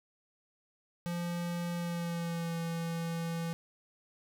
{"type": "tone with pitch glide", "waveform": "square", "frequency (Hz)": [172.9, 166.91], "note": ["F3", "E3"], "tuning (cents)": [-17, 22], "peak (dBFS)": -34, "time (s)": [1.06, 3.53], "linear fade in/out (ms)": 0, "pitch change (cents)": -61, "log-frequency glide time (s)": [1.75, 2.58], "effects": []}